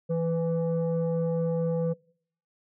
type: tone pair together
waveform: sine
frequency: 164.81 / 498.9 Hz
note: E3 / B4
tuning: 0 / +17 cents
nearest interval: octave + perfect fifth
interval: 1917 cents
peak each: -25 dBFS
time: 0.09-1.94 s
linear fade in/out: 20 ms
effects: noise-tail reverb RT60 0.6 s tail -25 dB re dry + tanh soft clip ceiling -21 dBFS